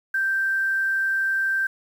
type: tone with quantisation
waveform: sine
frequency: 1568 Hz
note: G6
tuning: in tune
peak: -20 dBFS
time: 0.14-1.67 s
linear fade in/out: 5 ms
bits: 8
effects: none